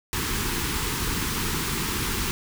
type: band-stop noise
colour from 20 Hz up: pink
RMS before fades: -27 dBFS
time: 0.13-2.31 s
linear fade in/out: 0 ms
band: 440 to 880 Hz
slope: 48 dB/octave
effects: none